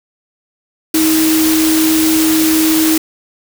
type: tone in noise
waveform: sine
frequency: 317.4 Hz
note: D#4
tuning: 35 cents sharp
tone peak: -10 dBFS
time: 0.94-2.98 s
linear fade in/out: 5 ms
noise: white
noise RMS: -17 dBFS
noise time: 0.94-2.98 s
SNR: +4 dB
effects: none